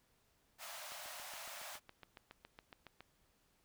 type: high-pass noise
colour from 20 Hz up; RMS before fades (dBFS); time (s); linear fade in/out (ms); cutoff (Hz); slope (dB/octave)
pink; -49; 0.58-1.8; 50; 570; 96
type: click train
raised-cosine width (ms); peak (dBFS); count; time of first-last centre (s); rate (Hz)
0.3; -36; 16; 0.92-3.006; 7.19
effects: pink hiss -75 dBFS RMS until 3.64 s